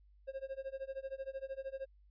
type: tone with tremolo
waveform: triangle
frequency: 537 Hz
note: C5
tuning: 45 cents sharp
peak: -35 dBFS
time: 0.27-1.86 s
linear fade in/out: 20 ms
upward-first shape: sine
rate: 13 Hz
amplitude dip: 95%
effects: added 50 Hz sine -61 dBFS peak until 2.1 s + resampled to 11025 Hz